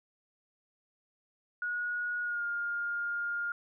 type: tone with pitch glide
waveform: sine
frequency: 1450 to 1412 Hz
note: F#6 to F6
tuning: -35 to +19 cents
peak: -31 dBFS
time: 1.62-3.52 s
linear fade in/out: 2 ms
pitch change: -46 cents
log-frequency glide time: 2.22-2.44 s
effects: none